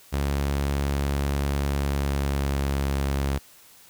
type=tone with pitch glide; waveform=sawtooth; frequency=70.3 to 69.13 Hz; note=C#2 to C#2; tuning=+25 to -4 cents; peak=-19 dBFS; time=0.12-3.39 s; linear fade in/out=20 ms; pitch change=-29 cents; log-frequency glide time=1.62-2.9 s; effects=white hiss -52 dBFS RMS until 3.89 s